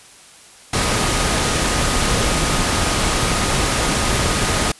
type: tone in noise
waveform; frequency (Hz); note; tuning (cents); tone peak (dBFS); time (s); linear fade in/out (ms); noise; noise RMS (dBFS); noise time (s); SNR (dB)
sine; 1244.5; D#6; 0; -29; 0.73-4.72; 5; pink; -18; 0.73-4.72; -14
effects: white hiss -44 dBFS RMS until 4.79 s + resampled to 24000 Hz